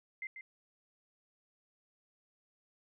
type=tone with echo; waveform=sine; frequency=2082 Hz; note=C7; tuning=9 cents flat; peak=-38 dBFS; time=0.22-0.27 s; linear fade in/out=2 ms; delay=140 ms; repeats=1; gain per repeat=-7 dB; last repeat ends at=0.41 s; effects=none